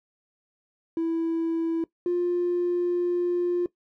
triangle tone pair in turn, 329.6 / 352.1 Hz, E4 / F4, 0 / +14 cents, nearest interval minor second, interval 114 cents, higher second, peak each -20 / -18 dBFS, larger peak second, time 0.97-1.84 / 2.06-3.66 s, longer second, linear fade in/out 2 ms, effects noise-tail reverb RT60 0.1 s tail -21 dB re dry + tanh soft clip ceiling -20 dBFS

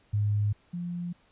sine tone pair in turn, 103.83 / 174.62 Hz, G#2 / F3, 0 / 0 cents, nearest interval major sixth, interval 900 cents, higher second, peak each -23 / -31 dBFS, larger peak first, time 0.13-0.53 / 0.73-1.13 s, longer neither, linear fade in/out 10 ms, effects pink hiss -64 dBFS RMS until 1.31 s + resampled to 8000 Hz

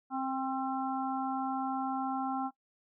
harmonic tone with a mistuned harmonic, 264.3 Hz, C4, 18 cents sharp, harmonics 1 / 3 / 4 / 5, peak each -35 / -34 / -41 / -41 dBFS, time 0.1-2.51 s, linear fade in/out 50 ms, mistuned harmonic 5, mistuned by +28 cents, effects noise-tail reverb RT60 0.1 s tail -19 dB re dry

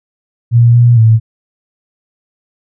sine tone with pitch steps, 118.3 / 120 / 112 Hz, A#2 / B2 / A2, +26 / -49 / +31 cents, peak -3 dBFS, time 0.51-1.2 s, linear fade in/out 50 ms, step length 230 ms, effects none

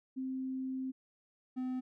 sine / triangle tone pair in turn, 261.6 / 255.5 Hz, C4 / C4, 0 / -41 cents, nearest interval unison, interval 41 cents, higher first, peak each -35 / -32 dBFS, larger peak second, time 0.16-0.92 / 1.56-1.81 s, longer first, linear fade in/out 20 ms, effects none

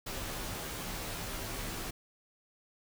pink noise with comb filter, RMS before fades -39 dBFS, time 0.06-1.91 s, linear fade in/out 10 ms, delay 14 ms, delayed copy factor -0.65, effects none

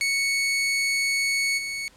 sawtooth tone with level steps, 2217 Hz, C#7, in tune, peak -18 / -25 dBFS, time 0.01-1.88 s, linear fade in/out 0 ms, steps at 1.57 s, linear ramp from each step 20 ms, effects pink hiss -55 dBFS RMS until 1.96 s + low-pass 10000 Hz 12 dB/octave

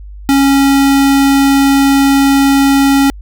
square tone, 275.7 Hz, C#4, 9 cents flat, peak -7 dBFS, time 0.29-3.1 s, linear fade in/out 0 ms, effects added 50 Hz sine -27 dBFS peak until 3.21 s

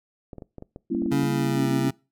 clicks, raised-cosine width 2 ms, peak -25 dBFS, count 11, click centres 0.332 / 0.383 / 0.422 / 0.583 / 0.624 / 0.761 / 0.949 / 1.021 / 1.061 / 1.13 / 1.233 s
sine chord, G diminished seventh, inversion none, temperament equal with one note detuned, 196 / 233.1 / 277.2 / 335.2 Hz, G3 / Bb3 / Db4 / Fb4, 0 / 0 / 0 / +29 cents, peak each -32 / -28 / -28 / -27 dBFS, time 0.9-1.9 s, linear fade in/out 10 ms
25% pulse tone with pitch glide, 140.4 to 134.6 Hz, C#3 to C3, +22 to +49 cents, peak -20 dBFS, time 1.11-1.91 s, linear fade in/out 10 ms, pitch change -73 cents, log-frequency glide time 1.3-1.67 s
effects noise-tail reverb RT60 0.3 s tail -24 dB re dry

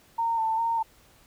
sine tone with vibrato, 905 Hz, A5, 48 cents sharp, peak -23 dBFS, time 0.18-0.83 s, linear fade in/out 10 ms, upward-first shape square, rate 2.5 Hz, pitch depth 28 cents each way, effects pink hiss -58 dBFS RMS until 1.26 s

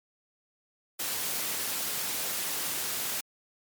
white high-pass noise, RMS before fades -32 dBFS, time 0.99-3.21 s, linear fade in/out 10 ms, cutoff 120 Hz, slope 12 dB/octave, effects MP3 96 kbps

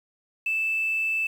sine tone, 2637 Hz, E7, in tune, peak -22 dBFS, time 0.46-1.27 s, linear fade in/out 5 ms, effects tanh soft clip ceiling -18 dBFS + 8-bit

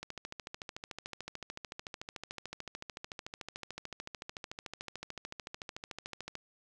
click train, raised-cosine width 0.2 ms, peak -24 dBFS, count 87, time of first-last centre 0.03-6.354 s, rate 13.6 Hz, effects none

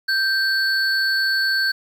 triangle tone pair together, 1568 / 4432 Hz, G6 / C#8, 0 / -1 cents, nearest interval octave + tritone, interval 1799 cents, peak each -17 / -21 dBFS, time 0.08-1.72 s, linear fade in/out 10 ms, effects 8-bit

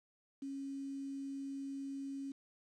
sine tone with quantisation, 274.5 Hz, C#4, 17 cents flat, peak -40 dBFS, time 0.42-2.32 s, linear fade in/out 5 ms, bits 10, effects low-pass 7000 Hz 12 dB/octave

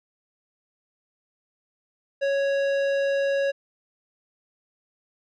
sine tone with tanh clipping, 554.4 Hz, C#5, in tune, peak -23 dBFS, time 2.21-3.52 s, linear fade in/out 20 ms, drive 14 dB, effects none

